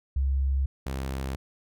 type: tone pair in turn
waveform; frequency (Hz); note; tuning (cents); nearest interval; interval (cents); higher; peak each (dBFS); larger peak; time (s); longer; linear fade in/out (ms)
sine / sawtooth; 67.6 / 66.59; C#2 / C2; -43 / +31; unison; 26; first; -22 / -26; first; 0.16-0.66 / 0.86-1.36; neither; 5
effects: none